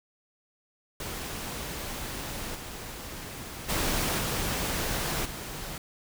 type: noise with level steps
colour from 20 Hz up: pink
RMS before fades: -36 / -40 / -28 / -30 / -38 dBFS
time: 1-5.78 s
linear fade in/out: 2 ms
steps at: 2.54 / 3.68 / 4.18 / 5.24 s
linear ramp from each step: 20 ms
effects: none